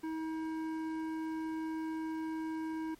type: tone with hard clipping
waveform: sine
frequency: 318.9 Hz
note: D#4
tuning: 43 cents sharp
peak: -37 dBFS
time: 0.03-2.95 s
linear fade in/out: 10 ms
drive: 11 dB
effects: pink hiss -63 dBFS RMS until 2.99 s + MP3 64 kbps